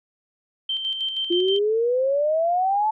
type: tone with tremolo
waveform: sine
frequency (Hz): 3124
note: G7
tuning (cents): -7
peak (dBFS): -22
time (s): 0.69-1.59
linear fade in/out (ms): 5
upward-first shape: square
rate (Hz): 6.3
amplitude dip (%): 45
type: exponential sweep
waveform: sine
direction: up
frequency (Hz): 343.1 to 880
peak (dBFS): -18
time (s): 1.3-2.91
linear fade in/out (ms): 10
effects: none